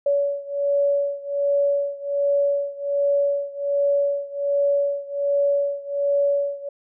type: beating tone pair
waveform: sine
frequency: 566 / 567.3 Hz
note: C#5 / C#5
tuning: +36 / +40 cents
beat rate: 1.3 Hz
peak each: -21 / -23 dBFS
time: 0.06-6.69 s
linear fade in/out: 5 ms
effects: none